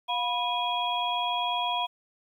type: tone cluster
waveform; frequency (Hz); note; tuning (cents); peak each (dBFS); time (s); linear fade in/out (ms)
sine; 709 / 981 / 2470 / 3307; F5 / B5 / D#7 / G#7; +26 / -12 / -13 / -8; -31 / -29 / -38 / -31; 0.08-1.87; 20
effects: 10-bit